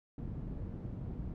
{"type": "low-pass noise", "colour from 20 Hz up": "white", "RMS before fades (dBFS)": -41, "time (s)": [0.18, 1.34], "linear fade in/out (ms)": 2, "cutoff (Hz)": 150, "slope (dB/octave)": 12, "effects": []}